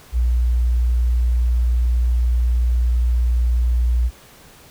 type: tone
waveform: sine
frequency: 60 Hz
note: B1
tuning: 49 cents flat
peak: -14 dBFS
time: 0.12-4.11 s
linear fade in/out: 50 ms
effects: pink hiss -46 dBFS RMS until 4.7 s